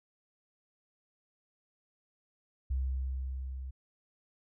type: tone with level ramp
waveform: sine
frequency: 65.41 Hz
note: C2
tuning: in tune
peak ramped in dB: -28 to -38 dBFS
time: 2.7-3.71 s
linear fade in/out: 10 ms
effects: none